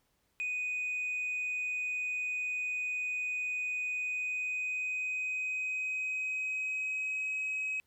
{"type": "tone with pitch glide", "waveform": "sine", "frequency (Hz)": [2489, 2543], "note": ["D#7", "D#7"], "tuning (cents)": [0, 37], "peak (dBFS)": -30, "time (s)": [0.4, 7.8], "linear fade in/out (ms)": 0, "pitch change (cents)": 37, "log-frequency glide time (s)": [3.91, 7.35], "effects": ["tanh soft clip ceiling -30 dBFS", "pink hiss -75 dBFS RMS until 7.86 s"]}